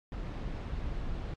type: noise with amplitude modulation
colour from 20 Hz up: brown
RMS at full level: -35 dBFS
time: 0.12-1.34 s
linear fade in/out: 2 ms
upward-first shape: sine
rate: 191 Hz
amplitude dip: 30%
effects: low-pass 4000 Hz 12 dB/octave + AAC 64 kbps